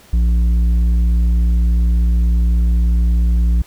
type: tone with tanh clipping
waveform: sine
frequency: 58.27 Hz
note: A#1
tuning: in tune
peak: -12 dBFS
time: 0.13-3.62 s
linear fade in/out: 5 ms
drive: 7 dB
effects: pink hiss -46 dBFS RMS until 3.66 s